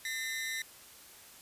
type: ring-modulated tone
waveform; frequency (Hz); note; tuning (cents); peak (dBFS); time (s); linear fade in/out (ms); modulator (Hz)
sawtooth; 1927; B6; -43; -28; 0.05-0.62; 2; 123
effects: white hiss -54 dBFS RMS until 1.41 s + resampled to 32000 Hz